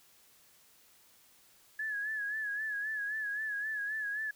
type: tone with vibrato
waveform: sine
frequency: 1700 Hz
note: G#6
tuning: 40 cents sharp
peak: -33 dBFS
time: 1.79-4.31 s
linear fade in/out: 5 ms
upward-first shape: sine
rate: 3.8 Hz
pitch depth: 63 cents each way
effects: white hiss -63 dBFS RMS until 4.35 s